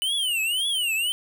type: tone with vibrato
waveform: square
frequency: 2960 Hz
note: F#7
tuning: in tune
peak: -23 dBFS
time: 0.02-1.12 s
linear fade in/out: 0 ms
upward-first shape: triangle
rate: 1.9 Hz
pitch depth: 260 cents each way
effects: 9-bit